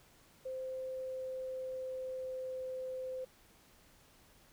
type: tone with pitch glide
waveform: sine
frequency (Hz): 520 to 515.8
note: C5 to C5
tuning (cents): -11 to -25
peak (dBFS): -38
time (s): 0.45-3.25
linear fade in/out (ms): 10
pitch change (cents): -14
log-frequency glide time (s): 0.77-2.7
effects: pink hiss -64 dBFS RMS until 4.52 s